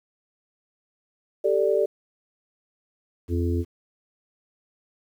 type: chord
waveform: sine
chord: G suspended second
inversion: none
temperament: equal with one note detuned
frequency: 392 / 442.8 / 587.3 Hz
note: G4 / A4 / D5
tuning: 0 / +11 / 0 cents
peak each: -23 dBFS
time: 1.44-1.86 s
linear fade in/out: 10 ms
type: harmonic tone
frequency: 86 Hz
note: F2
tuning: 26 cents flat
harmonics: 1 / 3 / 4 / 5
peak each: -23 / -29 / -29 / -33 dBFS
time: 3.28-3.65 s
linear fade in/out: 50 ms
effects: 9-bit